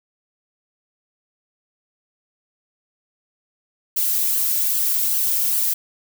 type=noise with flanger; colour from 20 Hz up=violet; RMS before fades=-20 dBFS; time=3.96-5.74 s; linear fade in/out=10 ms; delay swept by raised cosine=0.66 to 2.26 ms; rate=2.5 Hz; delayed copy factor=+0.5; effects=none